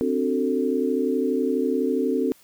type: chord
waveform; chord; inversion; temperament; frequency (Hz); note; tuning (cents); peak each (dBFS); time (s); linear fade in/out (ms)
sine; D dominant seventh; third; equal with one note detuned; 261.6 / 293.7 / 370 / 445.1; C4 / D4 / F#4 / A4; 0 / 0 / 0 / +20; -24 / -28 / -27 / -25; 0.01-2.32; 0
effects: white hiss -55 dBFS RMS until 2.43 s